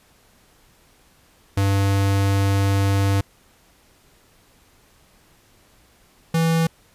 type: tone pair in turn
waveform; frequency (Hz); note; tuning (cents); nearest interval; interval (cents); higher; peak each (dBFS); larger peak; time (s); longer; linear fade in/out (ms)
square; 98.6 / 164.01; G2 / E3; +11 / -8; major sixth; 881; second; -17; neither; 1.57-3.21 / 6.34-6.67; first; 5
effects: pink hiss -56 dBFS RMS until 6.94 s + resampled to 32000 Hz